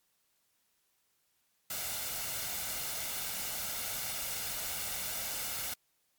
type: noise with comb filter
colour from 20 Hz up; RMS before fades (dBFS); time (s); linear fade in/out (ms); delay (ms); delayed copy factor
white; -37; 1.7-5.74; 5; 1.4; +0.5
effects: white hiss -75 dBFS RMS until 6.18 s + MP3 96 kbps